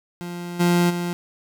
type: tone with level steps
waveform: 30% pulse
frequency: 174.6 Hz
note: F3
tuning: in tune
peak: -27 / -13 / -21 dBFS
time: 0.21-1.13 s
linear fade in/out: 0 ms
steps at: 0.59 / 0.89 s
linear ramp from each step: 20 ms
effects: none